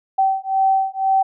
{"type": "beating tone pair", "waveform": "sine", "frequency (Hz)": [770, 772], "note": ["G5", "G5"], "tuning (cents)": [-31, -27], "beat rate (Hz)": 2, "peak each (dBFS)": -18, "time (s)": [0.18, 1.23], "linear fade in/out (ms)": 10, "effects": []}